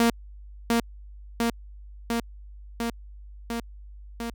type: tone with echo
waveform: sawtooth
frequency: 232.8 Hz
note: A#3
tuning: 2 cents flat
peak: -14 dBFS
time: 0-0.1 s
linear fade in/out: 2 ms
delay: 700 ms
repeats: 6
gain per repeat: -2 dB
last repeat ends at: 4.3 s
effects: added 50 Hz sine -41 dBFS peak until 4.34 s